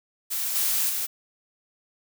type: noise with level steps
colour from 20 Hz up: blue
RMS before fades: -28 / -24 / -28 dBFS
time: 0.3-1.07 s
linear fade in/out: 20 ms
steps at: 0.55 / 0.89 s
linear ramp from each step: 10 ms
effects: none